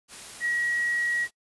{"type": "tone in noise", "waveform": "sine", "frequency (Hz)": 1910, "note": "A#6", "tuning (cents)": 42, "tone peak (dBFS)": -24, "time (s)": [0.4, 1.28], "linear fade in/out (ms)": 50, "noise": "white", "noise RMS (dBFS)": -42, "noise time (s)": [0.08, 1.31], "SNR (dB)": 15, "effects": ["noise-tail reverb RT60 0.1 s tail -24 dB re dry", "resampled to 24000 Hz"]}